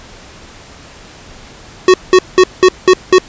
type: tone bursts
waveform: square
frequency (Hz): 370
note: F#4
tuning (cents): 0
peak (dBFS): -3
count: 6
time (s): 1.88-3.184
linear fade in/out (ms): 2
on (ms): 59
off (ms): 190
effects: pink hiss -36 dBFS RMS until 3.28 s + resampled to 16000 Hz